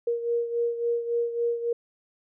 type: beating tone pair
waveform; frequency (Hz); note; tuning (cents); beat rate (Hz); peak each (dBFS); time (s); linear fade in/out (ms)
sine; 470 / 473.6; A#4 / A#4; +14 / +27; 3.6; -25 / -31; 0.07-1.73; 5
effects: none